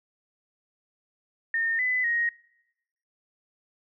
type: tone with pitch steps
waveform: sine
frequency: 1827 / 2006 / 1876 Hz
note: A#6 / B6 / A#6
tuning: -35 / +26 / +11 cents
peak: -23 dBFS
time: 1.54-2.29 s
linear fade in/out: 2 ms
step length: 250 ms
effects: noise-tail reverb RT60 0.9 s tail -24 dB re dry